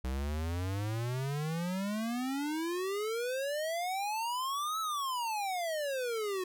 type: exponential two-way sweep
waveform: square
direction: up then down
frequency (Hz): 62.7 to 1318.5 to 361.4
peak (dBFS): -33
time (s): 0.04-6.44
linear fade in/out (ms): 5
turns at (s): 4.8
effects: none